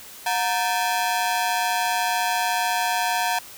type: ring-modulated tone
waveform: sawtooth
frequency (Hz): 826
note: G#5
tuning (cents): -10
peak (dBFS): -14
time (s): 0.26-3.39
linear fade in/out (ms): 5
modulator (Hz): 102
effects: white hiss -42 dBFS RMS until 3.57 s